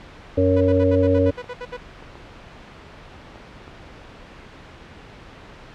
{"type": "harmonic tone", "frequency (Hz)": 92.9, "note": "F#2", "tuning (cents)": 7, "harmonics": [1, 3, 5, 6], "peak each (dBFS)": [-20, -20, -20, -20], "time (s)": [0.37, 1.31], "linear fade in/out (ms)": 10}
{"type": "tone bursts", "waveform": "sawtooth", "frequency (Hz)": 493.5, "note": "B4", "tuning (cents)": -1, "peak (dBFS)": -25, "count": 11, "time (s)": [0.56, 1.771], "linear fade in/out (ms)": 10, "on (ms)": 51, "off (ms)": 65}
{"type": "clicks", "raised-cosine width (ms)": 1, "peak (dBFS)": -27, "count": 5, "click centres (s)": [1.443, 2.025, 2.155, 3.358, 3.679]}
{"effects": ["pink hiss -42 dBFS RMS until 5.74 s", "low-pass 3000 Hz 12 dB/octave"]}